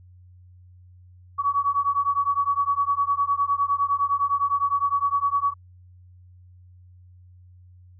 sine beating tone pair, 1126 / 1135.8 Hz, C#6 / C#6, +27 / +42 cents, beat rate 9.8 Hz, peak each -23 dBFS, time 1.38-5.54 s, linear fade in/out 20 ms, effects added 90 Hz sine -47 dBFS peak until 7.99 s

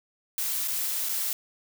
blue noise with dropouts, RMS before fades -29 dBFS, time 0.38-1.33 s, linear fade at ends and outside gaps 1 ms, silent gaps 0.676-0.681 / 1.088-1.092 s, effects none

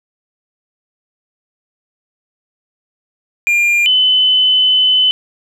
triangle / sine tone pair in turn, 2400 / 3024 Hz, D7 / F#7, +37 / +37 cents, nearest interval major third, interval 400 cents, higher second, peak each -8 dBFS, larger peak neither, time 3.47-3.86 / 3.86-5.11 s, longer second, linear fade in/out 0 ms, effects none

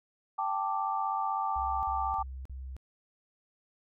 sine chord, G suspended second, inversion none, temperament equal, 784 / 880 / 1174.7 Hz, G5 / A5 / D6, 0 / 0 / 0 cents, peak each -33 dBFS, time 0.38-2.23 s, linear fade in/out 10 ms
sine tone bursts, 65.41 Hz, C2, in tune, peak -38 dBFS, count 4, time 1.56-2.766 s, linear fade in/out 0 ms, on 270 ms, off 42 ms
effects none

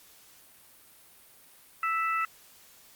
harmonic tone, 659.3 Hz, E5, in tune, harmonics 2 / 3 / 4, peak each -27 / -34 / -35 dBFS, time 1.83-2.25 s, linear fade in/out 2 ms, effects white hiss -56 dBFS RMS until 2.95 s + Opus 48 kbps

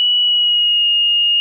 sine tone with pitch glide, 2939 to 2849 Hz, F#7 to F7, -12 to +34 cents, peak -11 dBFS, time 0-1.4 s, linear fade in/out 0 ms, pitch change -54 cents, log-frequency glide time 0.22-0.88 s, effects none

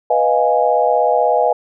sine chord, F half-diminished seventh, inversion second, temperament equal, 493.9 / 622.3 / 698.5 / 830.6 Hz, Cb5 / Eb5 / F5 / Ab5, 0 / 0 / 0 / 0 cents, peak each -17 dBFS, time 0.1-1.53 s, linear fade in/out 5 ms, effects none

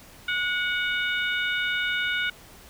harmonic tone with a mistuned harmonic, 730 Hz, F#5, 24 cents flat, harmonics 2 / 3 / 4 / 5, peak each -26 / -30 / -32 / -34 dBFS, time 0.28-2.3 s, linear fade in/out 5 ms, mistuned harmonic 3, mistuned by +39 cents, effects pink hiss -49 dBFS RMS until 2.69 s

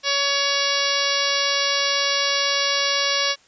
harmonic tone, 562 Hz, C#5, 24 cents sharp, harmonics 1 / 2 / 3 / 4 / 5 / 6 / 7 / 8 / 9 / 10, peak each -28 / -28 / -28 / -28 / -28 / -28 / -28 / -28 / -28 / -28 dBFS, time 0.03-3.36 s, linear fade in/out 50 ms, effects white hiss -55 dBFS RMS until 3.47 s + resampled to 16000 Hz

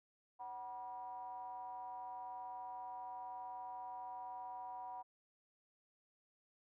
triangle ring-modulated tone, 110.5 Hz, A2, 8 cents sharp, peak -40 dBFS, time 0.39-5.03 s, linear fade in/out 20 ms, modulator 858 Hz, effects none

